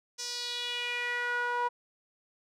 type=tone with band-pass filter sweep; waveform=sawtooth; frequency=485 Hz; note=B4; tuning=31 cents flat; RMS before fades=-33 dBFS; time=0.18-1.69 s; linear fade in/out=20 ms; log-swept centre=5800 to 1000 Hz; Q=3.5; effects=none